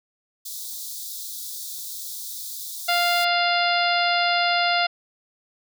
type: high-pass noise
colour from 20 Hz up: white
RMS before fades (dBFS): -34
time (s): 0.45-3.25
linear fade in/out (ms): 10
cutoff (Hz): 3500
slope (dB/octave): 96
type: harmonic tone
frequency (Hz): 698.5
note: F5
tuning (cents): 0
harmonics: 1 / 2 / 3 / 4 / 5 / 6 / 7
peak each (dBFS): -22 / -25 / -27 / -28 / -29 / -30 / -30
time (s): 2.88-4.87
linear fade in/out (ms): 10
effects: none